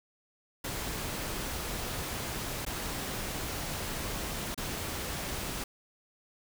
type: noise with dropouts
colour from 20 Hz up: pink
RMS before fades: -36 dBFS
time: 0.64-5.64 s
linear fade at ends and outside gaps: 5 ms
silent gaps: 2.651-2.664 / 4.546-4.576 s
effects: none